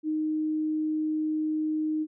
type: tone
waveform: sine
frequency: 309.9 Hz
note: D#4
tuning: 7 cents flat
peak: -25 dBFS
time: 0.03-2.07 s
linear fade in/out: 50 ms
effects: none